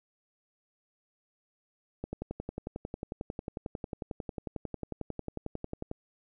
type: click train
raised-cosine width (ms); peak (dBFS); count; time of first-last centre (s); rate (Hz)
2; -22; 44; 2.04-5.914; 11.1
effects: none